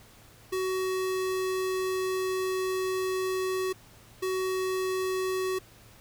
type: tone pair in turn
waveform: square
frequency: 374.7 / 374.7 Hz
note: F#4 / F#4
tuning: +22 / +22 cents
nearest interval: unison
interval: 0 cents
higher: neither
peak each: -28 dBFS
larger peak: neither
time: 0.52-3.73 / 4.22-5.59 s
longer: first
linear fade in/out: 10 ms
effects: added 112 Hz sine -58 dBFS peak until 6 s + pink hiss -55 dBFS RMS until 6 s